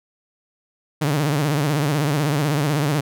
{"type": "tone with vibrato", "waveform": "sawtooth", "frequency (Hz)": 146.83, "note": "D3", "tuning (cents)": 0, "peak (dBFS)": -14, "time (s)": [1.01, 3.01], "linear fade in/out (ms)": 10, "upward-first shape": "sine", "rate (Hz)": 16, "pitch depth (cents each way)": 120, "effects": []}